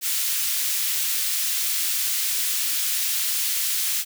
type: high-pass noise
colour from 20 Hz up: white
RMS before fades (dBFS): -24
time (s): 0.01-4.05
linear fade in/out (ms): 50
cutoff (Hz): 2300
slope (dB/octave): 12
effects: none